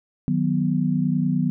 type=chord; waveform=sine; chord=B major; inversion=first; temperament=equal; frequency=155.56 / 185 / 246.9 Hz; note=D#3 / F#3 / B3; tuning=0 / 0 / 0 cents; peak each=-23 dBFS; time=0.28-1.5 s; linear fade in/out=0 ms; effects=none